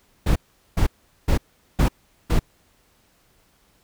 brown noise bursts, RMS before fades -17 dBFS, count 5, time 0.26-2.395 s, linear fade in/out 10 ms, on 99 ms, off 410 ms, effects pink hiss -61 dBFS RMS until 3.83 s

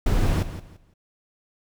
brown noise with echo, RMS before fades -20 dBFS, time 0.06-0.43 s, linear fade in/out 5 ms, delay 170 ms, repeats 3, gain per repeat -12 dB, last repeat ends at 0.94 s, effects none

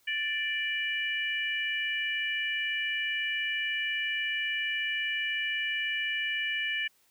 harmonic tone, 587.3 Hz, D5, in tune, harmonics 3 / 4 / 5, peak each -32 / -33 / -34 dBFS, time 0.07-6.88 s, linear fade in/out 10 ms, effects white hiss -67 dBFS RMS until 7.1 s

